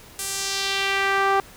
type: tone with band-pass filter sweep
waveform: sawtooth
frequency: 392 Hz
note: G4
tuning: in tune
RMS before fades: -23 dBFS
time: 0.19-1.4 s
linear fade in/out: 0 ms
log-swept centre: 10000 to 950 Hz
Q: 1.4
effects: pink hiss -46 dBFS RMS until 1.56 s